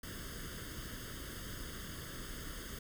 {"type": "noise with comb filter", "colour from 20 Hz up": "pink", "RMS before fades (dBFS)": -45, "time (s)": [0.03, 2.79], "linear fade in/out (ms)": 5, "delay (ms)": 0.61, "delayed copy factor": 0.85, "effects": []}